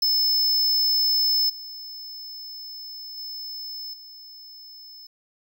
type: tone with level steps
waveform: square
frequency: 5240 Hz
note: E8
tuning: 11 cents flat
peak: -19 / -36 / -33 / -42 dBFS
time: 0.02-5.07 s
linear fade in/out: 5 ms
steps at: 1.49 / 3.17 / 3.93 s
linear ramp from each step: 10 ms
effects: none